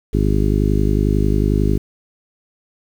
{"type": "harmonic tone", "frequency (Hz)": 51.1, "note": "G#1", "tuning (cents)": -27, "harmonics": [1, 2, 3, 4, 5, 6, 7, 8], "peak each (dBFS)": [-17, -20, -22, -23, -24, -25, -25, -26], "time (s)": [0.13, 1.78], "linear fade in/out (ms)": 10, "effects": ["7-bit"]}